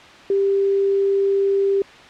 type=tone; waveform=sine; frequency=394.3 Hz; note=G4; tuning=10 cents sharp; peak=-15 dBFS; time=0.3-1.82 s; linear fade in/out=2 ms; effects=white hiss -42 dBFS RMS until 2.09 s + low-pass 3000 Hz 12 dB/octave